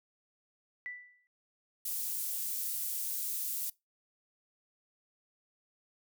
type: tone with exponential decay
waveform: sine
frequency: 1975.5 Hz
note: B6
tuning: in tune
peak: -36 dBFS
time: 0.86-1.27 s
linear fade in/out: 0 ms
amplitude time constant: 89 ms
type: high-pass noise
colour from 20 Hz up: pink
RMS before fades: -36 dBFS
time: 1.85-3.7 s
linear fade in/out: 5 ms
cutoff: 12000 Hz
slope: 12 dB/octave
effects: noise-tail reverb RT60 0.2 s tail -22 dB re dry